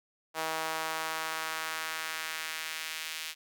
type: tone with high-pass filter sweep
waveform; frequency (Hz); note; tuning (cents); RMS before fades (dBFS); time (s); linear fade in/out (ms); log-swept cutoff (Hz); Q
sawtooth; 159.7; D#3; +45; -36; 0.34-3.35; 50; 740 to 2700; 1.2
effects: none